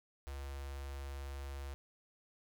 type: tone with notch filter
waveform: square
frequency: 69 Hz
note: C#2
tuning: 7 cents flat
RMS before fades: -44 dBFS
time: 0.27-1.74 s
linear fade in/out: 0 ms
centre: 200 Hz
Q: 0.61
effects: none